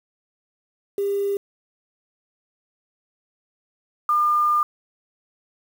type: tone pair in turn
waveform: sine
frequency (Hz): 400.7 / 1204.6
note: G4 / D6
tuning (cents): +38 / +44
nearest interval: octave + perfect fifth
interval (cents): 1906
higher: second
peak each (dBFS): -20 / -16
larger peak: second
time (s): 0.98-1.37 / 4.09-4.63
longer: second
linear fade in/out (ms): 2
effects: 7-bit